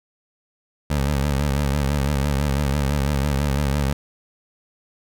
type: tone with vibrato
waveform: 20% pulse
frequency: 70.7 Hz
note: C#2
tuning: 35 cents sharp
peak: -14 dBFS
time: 0.9-3.93 s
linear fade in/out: 5 ms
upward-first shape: sine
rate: 6 Hz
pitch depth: 91 cents each way
effects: none